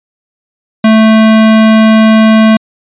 square tone, 220 Hz, A3, in tune, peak -3 dBFS, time 0.84-2.57 s, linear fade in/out 5 ms, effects resampled to 8000 Hz

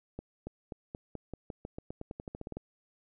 accelerating click train, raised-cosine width 2 ms, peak -26 dBFS, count 19, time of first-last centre 0.19-2.57 s, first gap 280 ms, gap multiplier 0.9, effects none

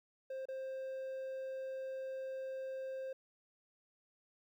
triangle tone with dropouts, 528 Hz, C5, 16 cents sharp, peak -38 dBFS, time 0.3-3.13 s, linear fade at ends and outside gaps 5 ms, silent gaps 0.455-0.485 s, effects 13-bit

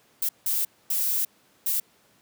violet noise bursts at uneven times, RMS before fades -25 dBFS, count 4, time 0.22-0.29 / 0.46-0.65 / 0.9-1.25 / 1.66-1.8 s, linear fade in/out 5 ms, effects pink hiss -61 dBFS RMS until 2.21 s + high-pass 150 Hz 12 dB/octave

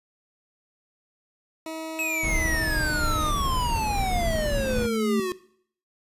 20% pulse tone with pitch glide, 320.3 to 304.8 Hz, E4 to D#4, -50 to -36 cents, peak -27 dBFS, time 1.66-3.31 s, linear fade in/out 2 ms, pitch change -86 cents, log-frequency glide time 2.61-2.84 s
square exponential sweep, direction down, 2600 to 358.7 Hz, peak -26 dBFS, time 1.99-5.32 s, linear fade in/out 0 ms
brown noise, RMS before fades -28 dBFS, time 2.23-4.87 s, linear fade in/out 10 ms
sine tone with exponential growth, 220 Hz, A3, in tune, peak -22 dBFS, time 3.03-5.2 s, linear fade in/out 2 ms, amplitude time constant 470 ms
effects noise-tail reverb RT60 0.6 s tail -18 dB re dry + resampled to 32000 Hz

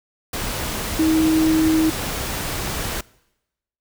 sine tone in noise, 317.3 Hz, D#4, 34 cents sharp, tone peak -14 dBFS, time 0.99-1.9 s, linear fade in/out 5 ms, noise pink, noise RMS -26 dBFS, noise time 0.33-3.01 s, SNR +9 dB, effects noise-tail reverb RT60 0.9 s tail -23 dB re dry

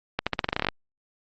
accelerating click train, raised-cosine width 0.3 ms, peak -7 dBFS, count 13, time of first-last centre 0.19-0.687 s, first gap 76 ms, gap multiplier 0.88, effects low-pass 5000 Hz 12 dB/octave + Opus 48 kbps

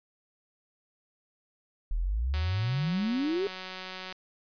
sine exponential sweep, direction up, 36.71 to 410 Hz, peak -26 dBFS, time 1.91-3.47 s, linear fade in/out 0 ms
click train, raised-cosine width 0.2 ms, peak -22 dBFS, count 333, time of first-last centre 2.34-4.125 s, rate 186 Hz
effects resampled to 11025 Hz

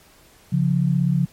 sine tone pair together, 139.2 / 175.38 Hz, C#3 / F3, +8 / +8 cents, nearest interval major third, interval 400 cents, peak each -19 dBFS, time 0.52-1.26 s, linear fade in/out 10 ms, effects pink hiss -52 dBFS RMS until 1.32 s + MP3 64 kbps

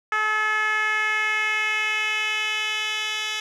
10% pulse tone with band-pass filter sweep, 429.7 Hz, A4, 41 cents flat, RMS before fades -24 dBFS, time 0.12-3.4 s, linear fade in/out 2 ms, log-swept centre 1500 to 3700 Hz, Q 2.4, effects none

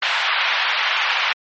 white band-pass noise, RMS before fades -20 dBFS, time 0.02-1.33 s, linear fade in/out 5 ms, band 790 to 3200 Hz, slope 24 dB/octave, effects MP3 32 kbps

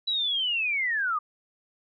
sine linear sweep, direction down, 3962 to 1175 Hz, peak -24 dBFS, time 0.07-1.19 s, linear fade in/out 10 ms, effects none

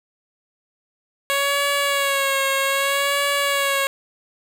10% pulse tone with vibrato, 555 Hz, C#5, 2 cents sharp, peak -10 dBFS, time 1.3-3.87 s, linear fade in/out 0 ms, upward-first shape sine, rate 0.63 Hz, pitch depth 37 cents each way, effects 7-bit

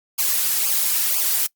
blue noise with flanger, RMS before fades -20 dBFS, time 0.18-1.47 s, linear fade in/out 10 ms, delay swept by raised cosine 0.52 to 3.72 ms, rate 2 Hz, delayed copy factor -1, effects noise-tail reverb RT60 0.1 s tail -24 dB re dry + Opus 48 kbps

